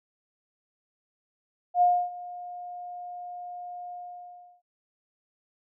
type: tone with ADSR envelope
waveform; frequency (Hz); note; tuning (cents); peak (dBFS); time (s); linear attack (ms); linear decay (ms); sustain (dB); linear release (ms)
sine; 712; F5; +33; -16; 1.74-4.62; 76; 280; -20; 700
effects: none